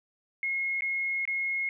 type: tone with dropouts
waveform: sine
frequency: 2160 Hz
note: C#7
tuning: 45 cents flat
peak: -27 dBFS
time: 0.43-1.69 s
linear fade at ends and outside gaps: 1 ms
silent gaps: 0.808-0.821 / 1.253-1.276 s
effects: none